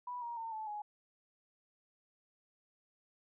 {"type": "tone with pitch steps", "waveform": "sine", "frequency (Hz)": [983, 944, 906.6, 870.7, 836.2], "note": ["B5", "A#5", "A#5", "A5", "G#5"], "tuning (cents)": [-8, 22, -48, -18, 12], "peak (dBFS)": -39, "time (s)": [0.07, 0.82], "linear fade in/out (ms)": 5, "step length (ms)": 150, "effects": []}